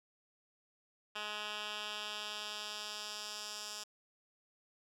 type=tone with band-pass filter sweep; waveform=10% pulse; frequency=210.3 Hz; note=G#3; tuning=22 cents sharp; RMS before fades=-43 dBFS; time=1.15-3.84 s; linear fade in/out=10 ms; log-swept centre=2600 to 5900 Hz; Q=1.5; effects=none